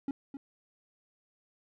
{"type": "tone with echo", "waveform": "triangle", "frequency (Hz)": 275.9, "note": "C#4", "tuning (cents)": -8, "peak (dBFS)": -28, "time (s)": [0.08, 0.11], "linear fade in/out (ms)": 2, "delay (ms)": 260, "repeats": 1, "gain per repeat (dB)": -9, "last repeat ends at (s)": 0.37, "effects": []}